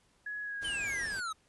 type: tone with pitch glide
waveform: sine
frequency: 1682 to 1627.5 Hz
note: G#6 to G#6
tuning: +22 to -36 cents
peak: -36 dBFS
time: 0.26-1.06 s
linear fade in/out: 5 ms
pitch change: -58 cents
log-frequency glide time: 0.42-0.66 s
type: noise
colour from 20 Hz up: pink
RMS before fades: -47 dBFS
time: 0.61-1.21 s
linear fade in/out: 20 ms
type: exponential sweep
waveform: square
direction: down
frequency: 3136 to 1252 Hz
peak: -35 dBFS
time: 0.64-1.33 s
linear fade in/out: 10 ms
effects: pink hiss -69 dBFS RMS until 1.48 s + resampled to 24000 Hz